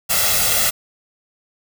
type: noise with comb filter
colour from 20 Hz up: white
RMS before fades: -17 dBFS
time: 0.09-0.71 s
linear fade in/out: 20 ms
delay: 1.5 ms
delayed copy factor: +0.8
effects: none